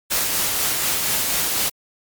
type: noise with tremolo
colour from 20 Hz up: white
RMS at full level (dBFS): -20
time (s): 0.1-1.7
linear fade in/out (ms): 20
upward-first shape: triangle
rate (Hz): 4.1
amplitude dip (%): 30
effects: Opus 48 kbps